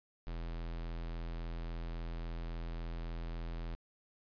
square tone, 41.81 Hz, E1, 25 cents sharp, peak -39 dBFS, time 0.27-3.75 s, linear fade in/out 0 ms, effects resampled to 11025 Hz

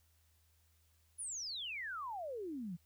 sine exponential sweep, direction down, 10548 to 160 Hz, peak -40 dBFS, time 1.18-2.77 s, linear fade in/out 20 ms, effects added 80 Hz sine -70 dBFS peak until 2.85 s + white hiss -75 dBFS RMS until 2.85 s

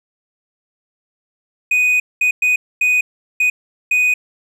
triangle tone bursts at uneven times, 2489 Hz, D#7, in tune, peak -10 dBFS, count 6, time 1.71-2 / 2.21-2.31 / 2.42-2.56 / 2.81-3.01 / 3.4-3.5 / 3.91-4.14 s, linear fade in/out 5 ms, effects none

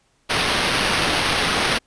violet noise with sample-and-hold, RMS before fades -20 dBFS, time 0.29-1.79 s, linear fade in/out 20 ms, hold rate 7350 Hz, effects pink hiss -63 dBFS RMS until 1.86 s + resampled to 22050 Hz

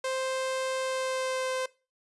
sawtooth tone with pitch glide, 523.3 to 517.6 Hz, C5 to C5, 0 to -19 cents, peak -25 dBFS, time 0.04-1.66 s, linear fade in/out 5 ms, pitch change -19 cents, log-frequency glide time 0.8-1.54 s, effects noise-tail reverb RT60 0.3 s tail -20 dB re dry + resampled to 24000 Hz

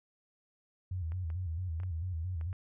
sine tone with vibrato, 86.2 Hz, F2, 22 cents flat, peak -33 dBFS, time 0.91-2.53 s, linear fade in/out 5 ms, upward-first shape square, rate 4.5 Hz, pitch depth 110 cents each way
clicks, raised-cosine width 0.5 ms, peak -38 dBFS, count 6, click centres 1.12 / 1.302 / 1.801 / 1.834 / 2.412 / 2.529 s
effects none

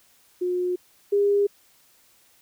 sine tone pair in turn, 359.7 / 404.9 Hz, F#4 / G#4, -49 / -44 cents, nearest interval major second, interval 205 cents, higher second, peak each -22 / -17 dBFS, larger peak second, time 0.41-0.76 / 1.12-1.47 s, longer neither, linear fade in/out 10 ms, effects white hiss -59 dBFS RMS until 2.41 s

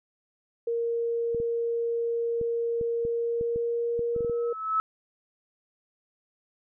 sine tone with pitch glide, 466.2 to 472.4 Hz, A#4 to A#4, 0 to +23 cents, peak -25 dBFS, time 0.67-4.53 s, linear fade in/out 5 ms, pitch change +23 cents, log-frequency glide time 3.01-4.41 s
clicks, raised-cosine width 3 ms, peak -25 dBFS, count 12, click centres 1.347 / 1.401 / 2.413 / 2.812 / 3.051 / 3.411 / 3.56 / 3.993 / 4.163 / 4.207 / 4.247 / 4.297 s
sine tone with exponential growth, 1300 Hz, E6, 24 cents flat, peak -20 dBFS, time 4.15-4.8 s, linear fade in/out 0 ms, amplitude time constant 140 ms
effects none

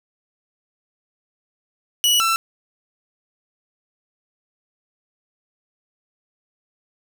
sawtooth tone pair in turn, 2934 / 1338.3 Hz, F#7 / E6, -15 / +26 cents, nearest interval octave + major second, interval 1359 cents, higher first, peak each -11 / -13 dBFS, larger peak first, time 2.04-2.2 / 2.2-2.36 s, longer neither, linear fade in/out 0 ms, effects none

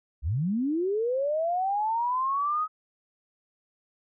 sine linear sweep, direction up, 58.3 to 1273 Hz, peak -24 dBFS, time 0.22-2.68 s, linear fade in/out 50 ms, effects none

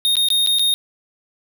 square tone with dropouts, 3700 Hz, A#7, 14 cents flat, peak -15 dBFS, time 0.05-0.74 s, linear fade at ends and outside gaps 0 ms, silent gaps 0.155-0.168 / 0.286-0.303 / 0.463-0.472 / 0.586-0.594 s, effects none

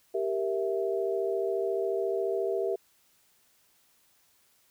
sine chord, E diminished, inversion first, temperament equal, 392 / 466.2 / 659.3 Hz, G4 / Bb4 / E5, 0 / 0 / 0 cents, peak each -29 / -32 / -33 dBFS, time 0.14-2.76 s, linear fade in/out 10 ms, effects white hiss -66 dBFS RMS until 4.7 s

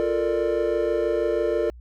triangle chord, Bb major seventh, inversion second, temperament equal with one note detuned, 349.2 / 440 / 466.2 / 593.8 Hz, F4 / A4 / Bb4 / D5, 0 / 0 / 0 / +19 cents, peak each -24 dBFS, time 0-1.7 s, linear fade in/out 0 ms, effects tanh soft clip ceiling -9 dBFS + added 60 Hz sine -41 dBFS peak until 1.8 s

